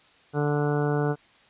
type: harmonic tone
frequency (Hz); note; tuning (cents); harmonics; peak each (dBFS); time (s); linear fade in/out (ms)
146.83; D3; 0; 1 / 2 / 3 / 4 / 5 / 6 / 7 / 8 / 9 / 10; -25 / -30 / -27 / -36 / -34 / -39 / -42 / -41 / -41 / -37; 0.33-1.16; 50
effects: white hiss -57 dBFS RMS until 1.49 s + resampled to 8000 Hz